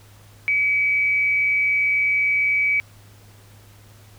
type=tone with amplitude modulation; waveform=sine; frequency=2281 Hz; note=C#7; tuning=49 cents sharp; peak=-15 dBFS; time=0.48-2.8 s; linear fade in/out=0 ms; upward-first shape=sine; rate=191 Hz; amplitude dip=35%; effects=added 103 Hz sine -47 dBFS peak until 4.18 s + pink hiss -52 dBFS RMS until 4.18 s